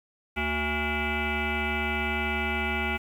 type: tone with frequency modulation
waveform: sine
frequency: 1124 Hz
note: C#6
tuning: 24 cents sharp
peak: -25 dBFS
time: 0.36-2.98 s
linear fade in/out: 20 ms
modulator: 299 Hz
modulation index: 5.2
effects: 9-bit